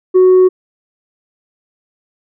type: tone with tanh clipping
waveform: sine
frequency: 370 Hz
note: F#4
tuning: in tune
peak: -5 dBFS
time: 0.14-0.49 s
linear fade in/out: 20 ms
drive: 1 dB
effects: none